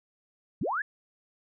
sine linear sweep, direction up, 99.3 to 1778 Hz, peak -27 dBFS, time 0.61-0.82 s, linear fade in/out 5 ms, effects none

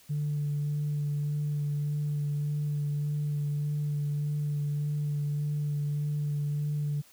sine tone with vibrato, 146.83 Hz, D3, in tune, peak -26 dBFS, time 0.09-7.02 s, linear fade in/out 20 ms, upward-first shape sine, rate 1.7 Hz, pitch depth 14 cents each way, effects tanh soft clip ceiling -24 dBFS + white hiss -58 dBFS RMS until 7.12 s

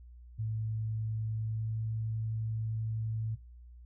sine tone with pitch glide, 110 to 110.96 Hz, A2 to A2, 0 to +15 cents, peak -32 dBFS, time 0.38-3.36 s, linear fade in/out 20 ms, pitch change +15 cents, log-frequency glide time 1.32-1.79 s, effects noise-tail reverb RT60 0.2 s tail -17 dB re dry + added 60 Hz sine -49 dBFS peak until 3.85 s

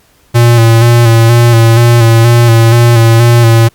square tone with vibrato, 116.54 Hz, A#2, in tune, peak -3 dBFS, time 0.34-3.69 s, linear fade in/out 20 ms, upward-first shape square, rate 2.1 Hz, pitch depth 32 cents each way, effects pink hiss -48 dBFS RMS until 3.74 s + Opus 48 kbps

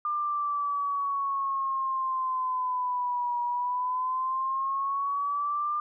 sine exponential two-way sweep, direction down then up, 1200 to 961 to 1200 Hz, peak -26 dBFS, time 0.05-5.8 s, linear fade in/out 2 ms, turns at 3.41 s, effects none

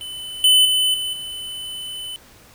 square tone with level steps, 3018 Hz, F#7, 34 cents sharp, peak -30 / -11 / -16 / -23 / -29 dBFS, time 0.01-2.16 s, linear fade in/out 0 ms, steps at 0.44 / 0.65 / 0.94 / 1.13 s, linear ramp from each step 2 ms, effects pink hiss -48 dBFS RMS until 2.54 s

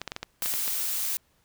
clicks, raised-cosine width 0.2 ms, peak -15 dBFS, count 9, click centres 0.016 / 0.077 / 0.119 / 0.164 / 0.23 / 0.423 / 0.459 / 0.539 / 0.679 s
blue noise, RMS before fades -29 dBFS, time 0.42-1.17 s, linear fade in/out 0 ms
effects pink hiss -67 dBFS RMS until 1.44 s

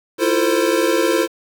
square chord, F major seventh, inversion third, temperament equal with one note detuned, 329.6 / 349.2 / 451.1 / 523.3 Hz, E4 / F4 / A4 / C5, 0 / 0 / +43 / 0 cents, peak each -21 dBFS, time 0.18-1.28 s, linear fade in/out 50 ms, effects 7-bit

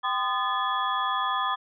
sine tone cluster, 781 / 1023 / 1226 / 1733 / 3362 Hz, G5 / C6 / D#6 / A6 / G#7, -7 / -39 / -26 / -27 / +20 cents, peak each -33 / -28 / -28 / -34 / -35 dBFS, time 0.03-1.56 s, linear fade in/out 20 ms, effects none

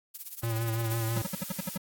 violet noise with tremolo, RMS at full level -36 dBFS, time 0.14-0.94 s, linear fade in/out 10 ms, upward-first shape triangle, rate 17 Hz, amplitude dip 95%
square tone with vibrato, 113.7 Hz, A#2, 43 cents flat, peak -29 dBFS, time 0.43-1.22 s, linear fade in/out 5 ms, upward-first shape sine, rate 6 Hz, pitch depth 35 cents each way
blue noise, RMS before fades -39 dBFS, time 0.89-1.78 s, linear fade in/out 20 ms
square tone bursts, 185 Hz, F#3, in tune, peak -30 dBFS, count 8, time 1.16-1.777 s, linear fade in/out 5 ms, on 22 ms, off 63 ms
effects AAC 64 kbps

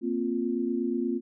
sine chord, Bb suspended second, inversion none, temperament equal, 233.1 / 261.6 / 349.2 Hz, Bb3 / C4 / F4, 0 / 0 / 0 cents, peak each -30 dBFS, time 0.01-1.21 s, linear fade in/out 50 ms, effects none

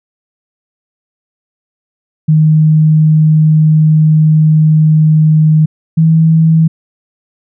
sine tone pair in turn, 155.56 / 161.1 Hz, D#3 / E3, 0 / -39 cents, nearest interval minor second, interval 61 cents, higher second, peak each -4 dBFS, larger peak neither, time 2.28-5.66 / 5.97-6.68 s, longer first, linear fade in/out 10 ms, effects none

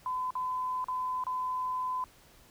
sine tone with dropouts, 1014 Hz, B5, 45 cents sharp, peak -30 dBFS, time 0.06-2.04 s, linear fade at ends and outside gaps 1 ms, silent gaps 0.306-0.353 / 0.843-0.884 / 1.238-1.267 s, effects pink hiss -59 dBFS RMS until 2.5 s

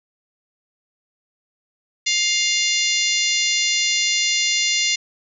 harmonic tone with a mistuned harmonic, 702 Hz, F5, 9 cents sharp, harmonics 3 / 4 / 5 / 6 / 7 / 8 / 9 / 10, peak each -23 / -24 / -25 / -26 / -26 / -27 / -28 / -28 dBFS, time 2.06-4.96 s, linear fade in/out 10 ms, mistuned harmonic 8, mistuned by +41 cents, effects none

